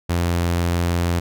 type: tone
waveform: sawtooth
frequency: 86.3 Hz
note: F2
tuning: 20 cents flat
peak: -14 dBFS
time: 0.09-1.2 s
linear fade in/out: 10 ms
effects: none

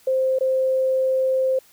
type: tone with dropouts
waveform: sine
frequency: 523.3 Hz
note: C5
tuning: in tune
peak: -17 dBFS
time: 0.07-1.59 s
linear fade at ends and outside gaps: 5 ms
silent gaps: 0.388-0.408 s
effects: white hiss -54 dBFS RMS until 1.72 s

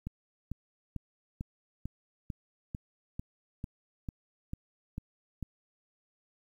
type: click train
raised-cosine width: 5 ms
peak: -24 dBFS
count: 13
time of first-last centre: 0.07-5.427 s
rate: 2.24 Hz
effects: 10-bit

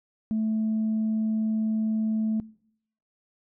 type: tone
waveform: sine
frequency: 218.9 Hz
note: A3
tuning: 9 cents flat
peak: -22 dBFS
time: 0.31-2.4 s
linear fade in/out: 0 ms
effects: noise-tail reverb RT60 0.7 s tail -24 dB re dry + tanh soft clip ceiling -20 dBFS

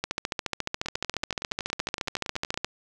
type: two click trains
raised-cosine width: 0.2 ms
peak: -16 / -10 dBFS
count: 19 / 38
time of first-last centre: 0.86-2.542 / 0.04-2.646 s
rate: 10.7 / 14.2 Hz
effects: none

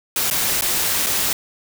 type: noise with dropouts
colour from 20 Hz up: white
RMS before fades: -20 dBFS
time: 0.16-1.33 s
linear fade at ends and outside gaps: 2 ms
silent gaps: 0.301-0.31 / 0.611-0.621 / 1.063-1.067 s
effects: none

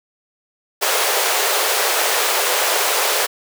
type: high-pass noise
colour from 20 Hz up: pink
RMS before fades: -18 dBFS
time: 0.81-3.27 s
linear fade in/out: 20 ms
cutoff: 410 Hz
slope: 48 dB/octave
effects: none

